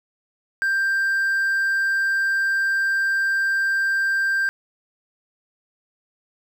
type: tone with hard clipping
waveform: triangle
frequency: 1580 Hz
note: G6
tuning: 13 cents sharp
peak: -19 dBFS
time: 0.62-4.49 s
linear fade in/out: 0 ms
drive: 5 dB
effects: none